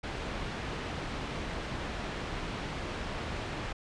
pink low-pass noise, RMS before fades -37 dBFS, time 0.03-3.73 s, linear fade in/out 10 ms, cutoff 3300 Hz, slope 12 dB/octave, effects resampled to 22050 Hz

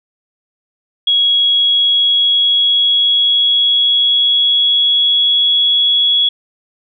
sine tone with pitch glide, 3322 to 3357 Hz, G#7 to G#7, 0 to +18 cents, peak -9 dBFS, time 1.07-6.29 s, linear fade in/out 5 ms, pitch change +18 cents, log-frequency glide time 1.33-5.82 s, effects none

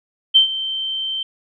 sine tone with ADSR envelope, 3115 Hz, G7, 12 cents flat, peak -6 dBFS, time 0.34-1.23 s, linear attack 21 ms, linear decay 110 ms, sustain -15 dB, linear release 4 ms, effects none

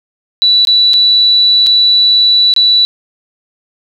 sine tone with dropouts, 3951 Hz, B7, in tune, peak -5 dBFS, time 0.42-2.85 s, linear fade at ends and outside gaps 0 ms, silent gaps 0.65-0.672 / 0.934-0.939 / 1.664-1.669 / 2.538-2.563 s, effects 7-bit

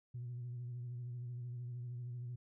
sine tone with vibrato, 121.9 Hz, B2, 22 cents flat, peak -40 dBFS, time 0.14-2.36 s, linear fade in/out 10 ms, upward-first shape sine, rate 13 Hz, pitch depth 38 cents each way, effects tanh soft clip ceiling -38 dBFS

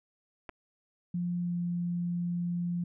clicks, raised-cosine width 0.5 ms, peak -26 / -30 dBFS, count 2, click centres 0.492 / 0.495 s
sine tone with pitch glide, 175.5 to 174.19 Hz, F3 to F3, +9 to -4 cents, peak -29 dBFS, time 1.14-2.84 s, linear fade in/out 5 ms, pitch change -13 cents, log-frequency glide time 1.41-1.54 s
effects none

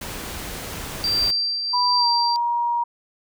pink noise, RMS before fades -32 dBFS, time 0.01-1.31 s, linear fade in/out 5 ms
sine tone with tremolo, 4699 Hz, D8, in tune, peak -17 dBFS, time 1.04-2.36 s, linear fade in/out 0 ms, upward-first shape triangle, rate 1.3 Hz, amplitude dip 55%
sine tone with pitch glide, 985 to 948.7 Hz, B5 to A#5, -5 to +30 cents, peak -19 dBFS, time 1.73-2.84 s, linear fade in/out 10 ms, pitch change -65 cents, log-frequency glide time 1.97-2.07 s
effects none

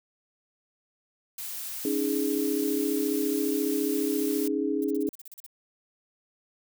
blue noise, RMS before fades -36 dBFS, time 1.38-4.48 s, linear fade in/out 5 ms
sine chord, C# suspended second, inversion none, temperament just, 277.2 / 311.8 / 415.8 Hz, C#4 / D#4 / G#4, 0 / +4 / +2 cents, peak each -29 dBFS, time 1.85-5.09 s, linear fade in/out 2 ms
violet noise bursts, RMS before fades -44 dBFS, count 11, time 4.82-5.464 s, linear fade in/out 2 ms, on 24 ms, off 38 ms
effects none

